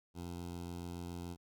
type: tone with notch filter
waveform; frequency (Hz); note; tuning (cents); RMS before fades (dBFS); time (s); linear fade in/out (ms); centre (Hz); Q
15% pulse; 87; F2; -6; -44; 0.14-1.37; 50; 1800; 1.1
effects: none